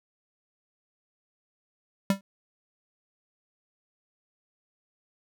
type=tone with exponential decay; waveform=square; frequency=196 Hz; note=G3; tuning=in tune; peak=-18 dBFS; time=2.1-2.21 s; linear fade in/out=2 ms; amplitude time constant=23 ms; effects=none